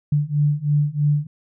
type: beating tone pair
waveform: sine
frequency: 145.5 / 148.6 Hz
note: D3 / D3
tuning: -16 / +21 cents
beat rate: 3.1 Hz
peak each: -20 / -19 dBFS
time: 0.12-1.27 s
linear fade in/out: 5 ms
effects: none